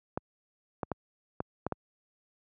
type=clicks; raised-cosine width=1 ms; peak=-17 dBFS; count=6; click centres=0.175 / 0.832 / 0.917 / 1.404 / 1.666 / 1.723 s; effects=high-pass 80 Hz 12 dB/octave